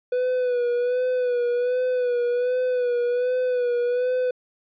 triangle tone with vibrato, 493.9 Hz, B4, in tune, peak -18 dBFS, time 0.12-4.31 s, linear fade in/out 5 ms, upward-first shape sine, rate 1.3 Hz, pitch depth 44 cents each way, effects resampled to 11025 Hz

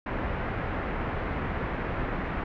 pink low-pass noise, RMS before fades -31 dBFS, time 0.06-2.44 s, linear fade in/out 5 ms, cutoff 2100 Hz, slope 24 dB/octave, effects none

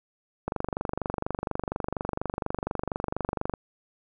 click train, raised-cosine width 1 ms, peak -14 dBFS, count 75, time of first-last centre 0.48-3.538 s, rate 24.2 Hz, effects none

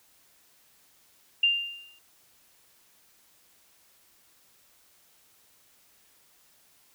sine tone with exponential decay, 2794 Hz, F7, in tune, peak -17 dBFS, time 1.43-1.99 s, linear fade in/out 5 ms, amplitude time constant 120 ms, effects white hiss -62 dBFS RMS until 6.94 s

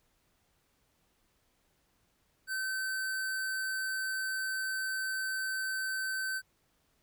square tone, 1538 Hz, G6, 33 cents flat, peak -33 dBFS, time 2.47-6.42 s, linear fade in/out 50 ms, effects pink hiss -73 dBFS RMS until 7.02 s

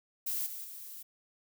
violet noise with level steps, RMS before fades -34 / -42 / -46 dBFS, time 0.26-1.03 s, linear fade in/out 10 ms, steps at 0.46 / 0.64 s, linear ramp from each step 5 ms, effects none

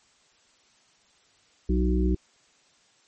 harmonic tone, 61.8 Hz, B1, 2 cents sharp, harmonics 1 / 3 / 5 / 6, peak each -22 / -27 / -29 / -30 dBFS, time 1.69-2.15 s, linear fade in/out 5 ms, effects white hiss -62 dBFS RMS until 3.07 s + MP3 32 kbps

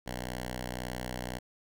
5% pulse tone with notch filter, 61.9 Hz, B1, 5 cents sharp, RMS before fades -38 dBFS, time 0.06-1.39 s, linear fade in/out 10 ms, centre 370 Hz, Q 1.6, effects none

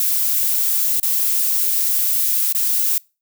violet noise with dropouts, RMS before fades -18 dBFS, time 0-2.98 s, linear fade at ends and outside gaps 2 ms, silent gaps 0.999-1.029 / 2.526-2.548 s, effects noise-tail reverb RT60 0.3 s tail -25 dB re dry

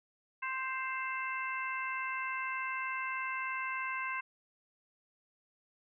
harmonic tone with a mistuned harmonic, 523.3 Hz, C5, in tune, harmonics 2 / 3 / 4 / 5, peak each -38 / -40 / -40 / -42 dBFS, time 0.42-4.21 s, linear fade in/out 10 ms, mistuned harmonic 5, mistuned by +29 cents, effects none

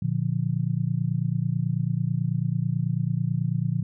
sine chord, Bb major, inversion none, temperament just, 116.54 / 145.68 / 174.81 Hz, Bb2 / D3 / F3, 0 / -14 / +2 cents, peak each -27 / -26 / -28 dBFS, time 0.02-3.83 s, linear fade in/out 5 ms, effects none

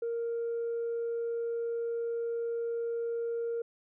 sine tone, 465.7 Hz, A#4, 2 cents flat, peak -29 dBFS, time 0.02-3.62 s, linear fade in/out 5 ms, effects tanh soft clip ceiling -28 dBFS

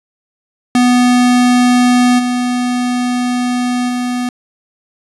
square tone with level steps, 246.9 Hz, B3, in tune, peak -8 / -14 / -16 dBFS, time 0.75-4.29 s, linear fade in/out 2 ms, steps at 2.18 / 3.88 s, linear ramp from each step 20 ms, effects resampled to 24000 Hz + 7-bit

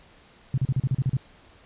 sine tone bursts, 130.81 Hz, C3, in tune, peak -19 dBFS, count 9, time 0.54-1.169 s, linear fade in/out 2 ms, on 37 ms, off 37 ms, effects pink hiss -54 dBFS RMS until 1.65 s + resampled to 8000 Hz

